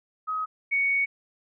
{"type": "tone pair in turn", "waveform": "sine", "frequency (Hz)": [1266, 2229], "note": ["D#6", "C#7"], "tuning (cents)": [30, 9], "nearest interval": "minor seventh", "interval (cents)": 979, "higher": "second", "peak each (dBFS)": [-26, -21], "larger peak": "second", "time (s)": [[0.27, 0.46], [0.71, 1.06]], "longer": "second", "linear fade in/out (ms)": 20, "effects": []}